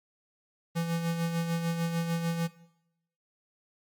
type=tone with tremolo; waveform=square; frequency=167.5 Hz; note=E3; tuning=28 cents sharp; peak=-27 dBFS; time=0.75-2.48 s; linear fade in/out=20 ms; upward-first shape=sine; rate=6.7 Hz; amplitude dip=50%; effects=noise-tail reverb RT60 0.8 s tail -18 dB re dry + MP3 96 kbps